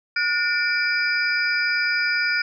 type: tone cluster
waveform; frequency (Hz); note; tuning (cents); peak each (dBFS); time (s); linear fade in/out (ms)
sine; 1446 / 1802 / 2333 / 4925; F#6 / A6 / D7 / D#8; -40 / +41 / -12 / -19; -22 / -29 / -24 / -28; 0.16-2.42; 5
effects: none

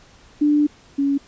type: tone pair in turn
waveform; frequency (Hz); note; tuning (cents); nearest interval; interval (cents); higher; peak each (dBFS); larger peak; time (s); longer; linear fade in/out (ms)
sine; 295.6 / 279.6; D4 / C#4; +11 / +15; minor second; 96; first; -13 / -16; first; 0.41-0.67 / 0.98-1.18; first; 10
effects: pink hiss -50 dBFS RMS until 1.27 s + resampled to 16000 Hz

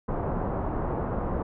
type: low-pass noise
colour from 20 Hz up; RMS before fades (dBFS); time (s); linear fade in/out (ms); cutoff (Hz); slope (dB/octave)
pink; -29; 0.08-1.43; 10; 1100; 24
effects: none

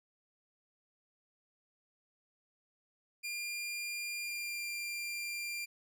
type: tone with pitch glide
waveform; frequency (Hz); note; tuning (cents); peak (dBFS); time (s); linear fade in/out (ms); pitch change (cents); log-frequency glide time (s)
sawtooth; 2400 to 2383; D7 to D7; +37 to +25; -34; 3.23-5.66; 20; -12; 4.22-4.67
effects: none

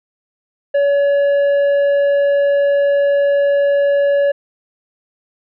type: tone with tanh clipping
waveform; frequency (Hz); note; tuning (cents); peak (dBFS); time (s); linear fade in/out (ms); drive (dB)
sine; 566; C#5; +36; -12; 0.74-4.32; 10; 6
effects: none

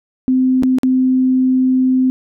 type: tone with dropouts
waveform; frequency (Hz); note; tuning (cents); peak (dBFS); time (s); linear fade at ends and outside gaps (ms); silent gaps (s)
sine; 258; C4; -24; -10; 0.28-2.1; 0; 0.625-0.634 / 0.785-0.833
effects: none

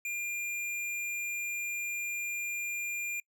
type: tone with hard clipping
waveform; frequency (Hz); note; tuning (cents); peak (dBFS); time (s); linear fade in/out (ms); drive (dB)
sine; 2400; D7; +37; -34; 0.05-3.2; 2; 18
effects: noise-tail reverb RT60 0.1 s tail -25 dB re dry

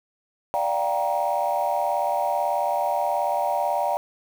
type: chord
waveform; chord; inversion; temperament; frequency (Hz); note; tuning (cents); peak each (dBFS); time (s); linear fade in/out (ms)
sine; G minor seventh; second; just; 588 / 705.6 / 784 / 940.8; D5 / F5 / G5 / Bb5; +2 / +18 / 0 / +16; -26; 0.54-3.97; 0
effects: tanh soft clip ceiling -12 dBFS + 7-bit

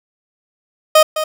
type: tone with echo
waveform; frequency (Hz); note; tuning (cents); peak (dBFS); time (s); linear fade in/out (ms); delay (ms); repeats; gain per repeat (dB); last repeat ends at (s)
30% pulse; 622.3; D#5; 0; -3; 0.95-1.03; 5; 210; 1; -11; 1.24
effects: none

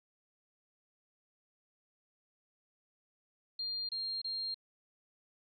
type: tone bursts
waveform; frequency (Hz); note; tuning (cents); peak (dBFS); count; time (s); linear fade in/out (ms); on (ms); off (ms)
sine; 4200; C8; +6; -35; 3; 3.59-4.544; 5; 300; 27
effects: none

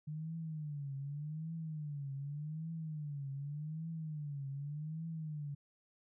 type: tone with vibrato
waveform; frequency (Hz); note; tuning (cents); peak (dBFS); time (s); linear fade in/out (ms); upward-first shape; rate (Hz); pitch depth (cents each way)
sine; 150; D3; +37; -39; 0.07-5.55; 10; triangle; 0.85; 170
effects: none

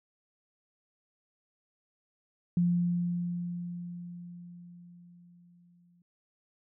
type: tone with exponential decay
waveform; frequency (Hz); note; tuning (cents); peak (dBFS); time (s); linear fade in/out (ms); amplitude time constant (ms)
sine; 174.61; F3; 0; -22; 2.57-6.02; 2; 750
effects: none

